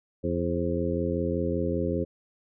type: harmonic tone with a mistuned harmonic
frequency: 85.2 Hz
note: F2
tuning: 42 cents flat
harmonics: 1 / 2 / 3 / 4 / 5 / 6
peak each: -32 / -32 / -32 / -32 / -32 / -32 dBFS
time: 0.23-2.05 s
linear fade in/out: 20 ms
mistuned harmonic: 6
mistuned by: +53 cents
effects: none